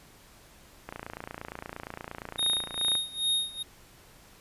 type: click train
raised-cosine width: 0.5 ms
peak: -22 dBFS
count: 60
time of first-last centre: 0.89-2.953 s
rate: 28.6 Hz
type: tone with tremolo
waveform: square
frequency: 3720 Hz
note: A#7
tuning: 4 cents flat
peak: -24 dBFS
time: 2.38-3.63 s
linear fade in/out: 10 ms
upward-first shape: sine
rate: 2.4 Hz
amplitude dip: 90%
effects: pink hiss -55 dBFS RMS until 4.4 s + resampled to 32000 Hz